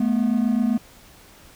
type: tone pair together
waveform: triangle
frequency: 215.8 / 243.6 Hz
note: A3 / B3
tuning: -33 / -24 cents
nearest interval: major second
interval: 209 cents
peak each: -18 dBFS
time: 0-0.78 s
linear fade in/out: 5 ms
effects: tanh soft clip ceiling -10 dBFS + pink hiss -49 dBFS RMS until 1.55 s